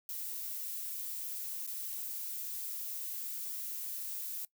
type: noise with dropouts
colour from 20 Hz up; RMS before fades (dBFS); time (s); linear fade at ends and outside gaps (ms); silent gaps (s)
violet; -40; 0.09-4.45; 1; 1.666-1.674
effects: noise-tail reverb RT60 0.1 s tail -20 dB re dry